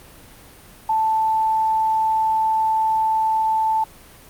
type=tone; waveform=sine; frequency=880 Hz; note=A5; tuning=in tune; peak=-16 dBFS; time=0.89-3.84 s; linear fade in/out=5 ms; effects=pink hiss -45 dBFS RMS until 4.29 s + Opus 32 kbps